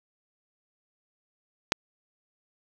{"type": "click", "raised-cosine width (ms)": 0.2, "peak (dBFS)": -3, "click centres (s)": 1.721, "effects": []}